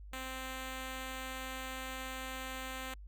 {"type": "tone", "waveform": "5% pulse", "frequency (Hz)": 260.9, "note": "C4", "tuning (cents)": -5, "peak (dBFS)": -29, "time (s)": [0.13, 2.94], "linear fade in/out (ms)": 2, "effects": ["added 50 Hz sine -47 dBFS peak until 3.07 s", "Opus 48 kbps"]}